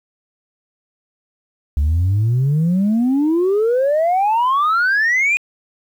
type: exponential sweep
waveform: sine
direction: up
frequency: 69.3 to 2489 Hz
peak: -11 dBFS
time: 1.77-5.37 s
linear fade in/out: 0 ms
effects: tanh soft clip ceiling -11 dBFS + 8-bit